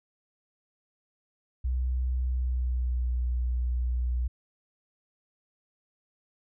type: tone with pitch glide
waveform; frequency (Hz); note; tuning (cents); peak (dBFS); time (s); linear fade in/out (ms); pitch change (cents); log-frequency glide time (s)
sine; 63 to 61.21; B1 to B1; +35 to -15; -25; 1.64-4.28; 10; -50; 2.29-3.1
effects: none